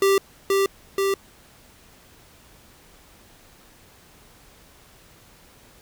square tone with echo, 392 Hz, G4, in tune, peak -16 dBFS, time 0.02-0.18 s, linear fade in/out 2 ms, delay 480 ms, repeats 2, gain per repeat -2 dB, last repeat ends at 1.14 s, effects pink hiss -52 dBFS RMS until 5.81 s

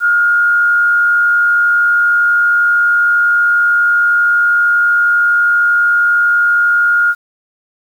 sine tone with frequency modulation, 1419 Hz, F6, 27 cents sharp, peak -8 dBFS, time 0-7.15 s, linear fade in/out 50 ms, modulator 87.4 Hz, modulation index 0.37, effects 7-bit

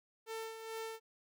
sawtooth tone with tremolo, 447.1 Hz, A4, 28 cents sharp, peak -36 dBFS, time 0.26-1 s, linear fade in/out 50 ms, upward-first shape sine, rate 2.3 Hz, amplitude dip 55%, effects none

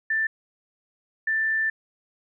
sine tone pair in turn, 1772 / 1772 Hz, A6 / A6, +12 / +12 cents, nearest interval unison, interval 0 cents, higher neither, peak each -21 dBFS, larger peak neither, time 0.1-0.27 / 1.27-1.7 s, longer second, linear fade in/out 5 ms, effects none

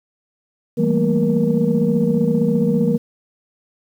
sine tone cluster, 162.8 / 192.6 / 221.1 / 236.2 / 472.9 Hz, E3 / G3 / A3 / A#3 / A#4, -21 / -30 / +9 / +23 / +25 cents, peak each -20 dBFS, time 0.77-2.98 s, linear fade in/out 20 ms, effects tanh soft clip ceiling -5 dBFS + 8-bit

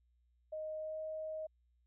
sine tone with pitch glide, 622.3 to 627.4 Hz, D#5 to D#5, 0 to +14 cents, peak -39 dBFS, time 0.52-1.47 s, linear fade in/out 10 ms, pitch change +14 cents, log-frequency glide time 0.78-0.99 s, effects added 60 Hz sine -70 dBFS peak until 1.86 s

